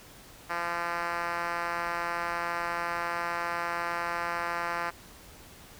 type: tone with band-pass filter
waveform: 5% pulse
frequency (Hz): 171.5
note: F3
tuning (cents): -31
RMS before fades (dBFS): -32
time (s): 0.49-4.91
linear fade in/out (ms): 20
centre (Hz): 1200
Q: 0.89
effects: pink hiss -51 dBFS RMS until 5.79 s